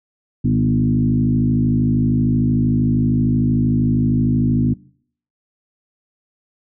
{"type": "tone with frequency modulation", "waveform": "sine", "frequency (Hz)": 187.1, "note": "F#3", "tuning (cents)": 20, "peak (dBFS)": -13, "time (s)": [0.44, 4.74], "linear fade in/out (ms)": 10, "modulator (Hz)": 53, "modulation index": 1.8, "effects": ["noise-tail reverb RT60 0.6 s tail -23 dB re dry"]}